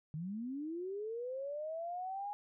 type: linear sweep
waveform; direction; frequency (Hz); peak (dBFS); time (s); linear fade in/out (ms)
sine; up; 146.83 to 830.6; -38; 0.14-2.33; 0
effects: none